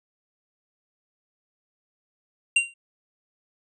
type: tone with exponential decay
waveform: square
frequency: 2767 Hz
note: F7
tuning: 17 cents flat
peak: -14 dBFS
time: 2.56-2.74 s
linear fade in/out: 5 ms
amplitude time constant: 37 ms
effects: resampled to 24000 Hz